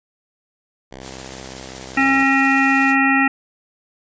5% pulse tone with pitch glide, 65.6 to 65.15 Hz, C2 to C2, +5 to -7 cents, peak -23 dBFS, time 0.91-2.24 s, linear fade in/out 10 ms, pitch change -12 cents, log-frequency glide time 1.29-1.7 s
white noise with tremolo, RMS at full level -34 dBFS, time 1-2.96 s, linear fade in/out 50 ms, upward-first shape triangle, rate 16 Hz, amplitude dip 35%
harmonic tone, 270.8 Hz, C#4, 40 cents flat, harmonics 1 / 3 / 5 / 7 / 9 / 10, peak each -17 / -21 / -22 / -17 / -23 / -26 dBFS, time 1.97-3.28 s, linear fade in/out 5 ms
effects resampled to 16000 Hz

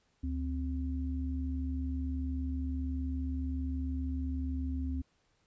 sine tone pair together, 73.42 / 261.6 Hz, D2 / C4, 0 / 0 cents, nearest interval octave + minor seventh, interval 2200 cents, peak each -33 / -37 dBFS, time 0.23-5.02 s, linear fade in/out 10 ms, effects pink hiss -73 dBFS RMS until 5.46 s + resampled to 16000 Hz

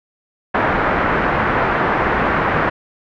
white low-pass noise, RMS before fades -17 dBFS, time 0.54-2.7 s, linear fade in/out 10 ms, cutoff 1700 Hz, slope 24 dB/octave, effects none

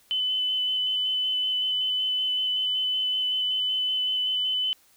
sine tone with vibrato, 3018 Hz, F#7, 34 cents sharp, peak -23 dBFS, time 0.11-4.73 s, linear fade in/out 0 ms, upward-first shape square, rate 5.3 Hz, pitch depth 10 cents each way, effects white hiss -60 dBFS RMS until 4.96 s

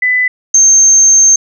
sine tone pair in turn, 2000 / 6350 Hz, B6 / G8, +21 / +21 cents, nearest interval octave + minor sixth, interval 2000 cents, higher second, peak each -8 / -3 dBFS, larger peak second, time 0.02-0.28 / 0.54-1.36 s, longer second, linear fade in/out 5 ms, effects none

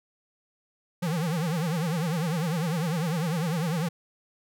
square tone with vibrato, 164.81 Hz, E3, in tune, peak -26 dBFS, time 1.02-3.89 s, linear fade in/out 10 ms, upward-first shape triangle, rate 10 Hz, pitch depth 210 cents each way, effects none

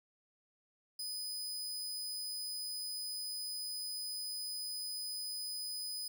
sawtooth tone, 4997 Hz, D#8, 7 cents sharp, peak -36 dBFS, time 0.99-6.08 s, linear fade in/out 5 ms, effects none

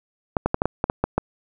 clicks, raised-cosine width 1 ms, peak -5 dBFS, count 9, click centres 0.368 / 0.46 / 0.544 / 0.619 / 0.656 / 0.841 / 0.899 / 1.04 / 1.18 s, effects none

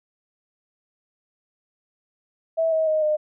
sine tone with pitch steps, 652 / 637.5 / 623.3 / 609.4 Hz, E5 / D#5 / D#5 / D#5, -19 / +42 / +3 / -36 cents, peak -18 dBFS, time 2.57-3.17 s, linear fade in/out 20 ms, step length 150 ms, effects none

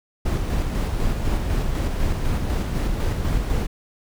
brown noise with tremolo, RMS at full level -21 dBFS, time 0.25-3.67 s, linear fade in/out 10 ms, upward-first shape square, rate 4 Hz, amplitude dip 30%, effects none

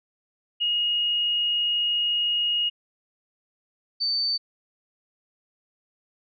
sine tone pair in turn, 2873 / 4561 Hz, F7 / C#8, +48 / +49 cents, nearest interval minor sixth, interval 801 cents, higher second, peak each -21 / -22 dBFS, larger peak first, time 0.6-2.7 / 4-4.38 s, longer first, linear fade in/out 20 ms, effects none

